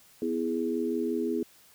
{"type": "chord", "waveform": "sine", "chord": "E major", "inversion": "second", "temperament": "equal with one note detuned", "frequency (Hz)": [249.2, 329.6, 415.3], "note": ["B3", "E4", "G#4"], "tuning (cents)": [16, 0, 0], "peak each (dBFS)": -31, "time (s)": [0.22, 1.43], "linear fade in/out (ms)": 2, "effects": ["white hiss -58 dBFS RMS until 1.74 s"]}